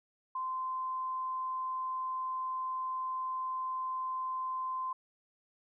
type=tone; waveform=sine; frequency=1036 Hz; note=C6; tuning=17 cents flat; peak=-33 dBFS; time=0.35-4.93 s; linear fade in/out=5 ms; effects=none